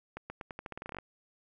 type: accelerating click train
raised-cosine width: 0.5 ms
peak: -25 dBFS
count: 15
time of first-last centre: 0.17-0.986 s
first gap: 130 ms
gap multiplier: 0.86
effects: none